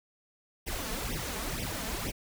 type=noise with flanger; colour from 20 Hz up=pink; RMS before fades=-35 dBFS; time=0.66-2.12 s; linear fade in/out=20 ms; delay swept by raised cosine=0.34 to 4.64 ms; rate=2.1 Hz; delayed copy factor=+1; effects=none